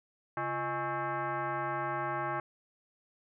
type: tone with frequency modulation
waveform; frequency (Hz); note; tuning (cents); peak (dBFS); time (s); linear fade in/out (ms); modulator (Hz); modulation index
sine; 136.9; C#3; -21; -31; 0.37-2.4; 2; 483; 3
effects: none